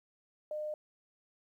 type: tone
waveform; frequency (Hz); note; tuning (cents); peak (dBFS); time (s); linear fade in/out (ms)
sine; 607; D#5; -43; -35; 0.51-0.74; 2
effects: 12-bit